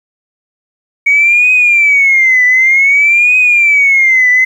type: tone with vibrato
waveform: sine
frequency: 2234 Hz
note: C#7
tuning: 13 cents sharp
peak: -4 dBFS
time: 1.06-4.45 s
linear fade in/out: 10 ms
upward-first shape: triangle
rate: 0.54 Hz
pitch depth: 210 cents each way
effects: tanh soft clip ceiling 0 dBFS + 7-bit